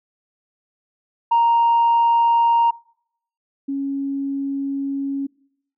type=tone pair in turn; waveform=sine; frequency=932.3 / 276.1 Hz; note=A#5 / C#4; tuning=0 / -7 cents; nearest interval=octave + major sixth; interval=2107 cents; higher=first; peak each=-11 / -21 dBFS; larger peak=first; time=1.31-2.71 / 3.68-5.27 s; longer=second; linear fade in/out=10 ms; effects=noise-tail reverb RT60 0.7 s tail -25 dB re dry + tanh soft clip ceiling -10 dBFS